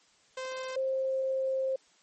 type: tone pair in turn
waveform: sawtooth / sine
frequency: 519 / 529.3 Hz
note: C5 / C5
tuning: -14 / +20 cents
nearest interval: unison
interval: 34 cents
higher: second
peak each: -31 / -27 dBFS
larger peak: second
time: 0.37-0.76 / 0.76-1.76 s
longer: second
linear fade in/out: 5 ms
effects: white hiss -64 dBFS RMS until 2.02 s + MP3 32 kbps